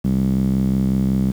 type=tone with band-pass filter; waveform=sawtooth; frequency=65.41 Hz; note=C2; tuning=in tune; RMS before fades=-18 dBFS; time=0.04-1.32 s; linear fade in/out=10 ms; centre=190 Hz; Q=3.6; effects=7-bit